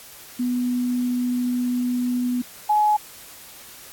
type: tone pair in turn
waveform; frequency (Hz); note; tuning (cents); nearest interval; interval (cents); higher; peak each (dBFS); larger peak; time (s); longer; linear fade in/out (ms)
sine; 246.9 / 844.3; B3 / G#5; 0 / +28; octave + major sixth; 2128; second; -20 / -15; second; 0.39-2.42 / 2.69-2.97; first; 10
effects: white hiss -43 dBFS RMS until 3.92 s + AAC 64 kbps